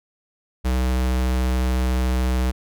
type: tone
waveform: square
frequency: 63.3 Hz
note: B1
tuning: 43 cents sharp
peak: -19 dBFS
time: 0.64-2.52 s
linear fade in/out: 20 ms
effects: none